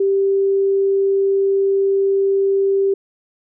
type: tone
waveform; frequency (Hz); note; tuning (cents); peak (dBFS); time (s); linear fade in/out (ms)
sine; 392; G4; 0; -13; 0-2.94; 5
effects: none